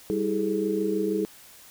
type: tone cluster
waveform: sine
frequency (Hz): 197 / 324.2 / 399.5 / 426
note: G3 / E4 / G4 / G#4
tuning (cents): +9 / -29 / +33 / +44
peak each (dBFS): -30 / -28 / -32 / -27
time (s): 0.1-1.25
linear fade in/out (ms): 0
effects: white hiss -50 dBFS RMS until 1.7 s